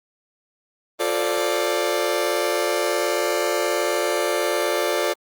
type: chord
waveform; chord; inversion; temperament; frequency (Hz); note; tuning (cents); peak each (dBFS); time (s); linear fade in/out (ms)
sawtooth; D minor seventh; first; just; 352.4 / 440.5 / 528.6 / 587.3; F4 / A4 / C5 / D5; +16 / +2 / +18 / 0; -22 / -22 / -23 / -20; 0.99-5.14; 20
effects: Opus 24 kbps